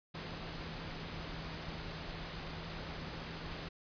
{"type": "tone in noise", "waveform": "sine", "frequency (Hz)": 162.9, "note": "E3", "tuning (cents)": -20, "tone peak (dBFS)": -48, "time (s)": [0.14, 3.69], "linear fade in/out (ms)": 10, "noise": "pink", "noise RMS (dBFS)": -44, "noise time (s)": [0.14, 3.69], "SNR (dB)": -7, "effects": ["resampled to 11025 Hz"]}